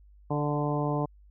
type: harmonic tone with a mistuned harmonic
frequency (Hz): 146.83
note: D3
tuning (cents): 0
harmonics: 1 / 2 / 3 / 4 / 5 / 6 / 7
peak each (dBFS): -29 / -32 / -34 / -35 / -36 / -37 / -37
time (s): 0.3-1.06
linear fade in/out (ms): 10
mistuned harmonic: 4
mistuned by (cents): +16
effects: added 50 Hz sine -52 dBFS peak until 1.3 s